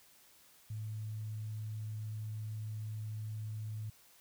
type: tone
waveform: sine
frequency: 108.1 Hz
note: A2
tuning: 30 cents flat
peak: -38 dBFS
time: 0.7-3.9 s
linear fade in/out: 5 ms
effects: white hiss -63 dBFS RMS until 4.2 s